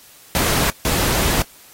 pink noise bursts at uneven times, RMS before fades -19 dBFS, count 2, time 0.35-0.7 / 0.85-1.42 s, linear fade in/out 0 ms, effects white hiss -46 dBFS RMS until 1.73 s + AAC 48 kbps

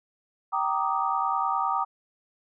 sine chord, Eb major seventh, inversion first, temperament equal with one note detuned, 776.8 / 932.3 / 1174.7 / 1244.5 Hz, G5 / Bb5 / D6 / Eb6, -16 / 0 / 0 / 0 cents, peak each -29 dBFS, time 0.52-1.85 s, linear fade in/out 20 ms, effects none

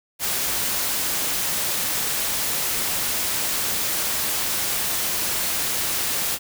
white noise, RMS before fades -24 dBFS, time 0.19-6.39 s, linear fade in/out 50 ms, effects none

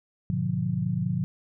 sine chord, G# diminished seventh, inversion none, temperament just, 103.83 / 124.59 / 149.51 / 179.41 Hz, G#2 / B2 / D3 / F3, 0 / +16 / +31 / +47 cents, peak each -33 / -30 / -30 / -28 dBFS, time 0.3-1.24 s, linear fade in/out 0 ms, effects none

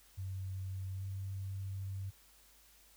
sine tone with pitch glide, 95 to 96.88 Hz, F#2 to G2, +46 to -20 cents, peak -38 dBFS, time 0.17-2.11 s, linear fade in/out 20 ms, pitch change +34 cents, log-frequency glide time 0.96-1.03 s, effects added 50 Hz sine -68 dBFS peak until 2.96 s + white hiss -64 dBFS RMS until 2.96 s

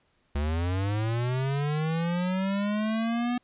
square linear sweep, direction up, 70.1 to 246.9 Hz, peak -26 dBFS, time 0.35-3.38 s, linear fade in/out 5 ms, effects pink hiss -69 dBFS RMS until 3.43 s + resampled to 8000 Hz

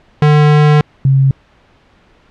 square / sine tone pair in turn, 149.7 / 135.07 Hz, D3 / C#3, +33 / -45 cents, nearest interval major second, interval 178 cents, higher first, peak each -6 dBFS, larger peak neither, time 0.22-0.81 / 1.05-1.31 s, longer first, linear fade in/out 2 ms, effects pink hiss -49 dBFS RMS until 2.3 s + low-pass 3000 Hz 12 dB/octave

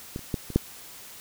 clicks, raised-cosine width 3 ms, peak -19 / -30 / -13 / -23 / -6 dBFS, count 5, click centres 0.161 / 0.192 / 0.342 / 0.503 / 0.56 s, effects white hiss -45 dBFS RMS until 1.2 s

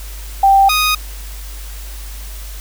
sine / 15% pulse tone pair in turn, 784 / 1244.5 Hz, G5 / D#6, 0 / 0 cents, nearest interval minor sixth, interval 800 cents, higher second, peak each -6 dBFS, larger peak neither, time 0.43-0.69 / 0.69-0.95 s, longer neither, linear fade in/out 5 ms, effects added 50 Hz sine -27 dBFS peak until 2.6 s + white hiss -36 dBFS RMS until 2.6 s

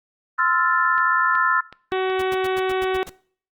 sine chord, F major seventh, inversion second, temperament equal with one note detuned, 1038.1 / 1318.5 / 1396.9 / 1760 Hz, C6 / E6 / F6 / A6, -14 / 0 / 0 / 0 cents, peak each -22 dBFS, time 0.38-1.61 s, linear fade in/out 10 ms
click train, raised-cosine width 0.3 ms, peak -23 dBFS, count 4, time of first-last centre 0.98-2.099 s, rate 2.68 Hz
harmonic tone, 375.9 Hz, F#4, 27 cents sharp, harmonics 1 / 2 / 3 / 4 / 5 / 6 / 7 / 8 / 9 / 10, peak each -21 / -27 / -31 / -33 / -35 / -37 / -38 / -39 / -40 / -41 dBFS, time 1.92-3.03 s, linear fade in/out 0 ms
pink noise bursts, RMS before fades -36 dBFS, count 8, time 2.19-3.096 s, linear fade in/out 5 ms, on 31 ms, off 94 ms
effects noise-tail reverb RT60 0.5 s tail -21 dB re dry + Opus 32 kbps

